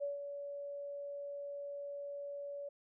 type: tone with ADSR envelope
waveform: sine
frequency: 569 Hz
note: C#5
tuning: 45 cents sharp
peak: -34 dBFS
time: 0-2.69 s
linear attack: 29 ms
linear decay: 150 ms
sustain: -7 dB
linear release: 7 ms
effects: none